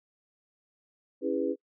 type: chord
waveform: sine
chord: C# minor seventh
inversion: none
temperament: equal with one note detuned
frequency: 277.2 / 329.6 / 406.5 / 493.9 Hz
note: C#4 / E4 / G#4 / B4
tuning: 0 / 0 / -37 / 0 cents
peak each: -32 dBFS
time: 1.21-1.56 s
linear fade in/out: 50 ms
effects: noise-tail reverb RT60 0.1 s tail -26 dB re dry